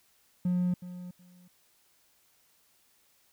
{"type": "tone with echo", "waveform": "triangle", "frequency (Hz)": 179.2, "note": "F3", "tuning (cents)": 45, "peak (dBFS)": -22, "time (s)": [0.45, 0.74], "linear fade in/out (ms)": 5, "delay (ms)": 370, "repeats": 2, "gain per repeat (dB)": -15, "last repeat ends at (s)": 1.48, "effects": ["tanh soft clip ceiling -20 dBFS", "white hiss -67 dBFS RMS until 3.32 s"]}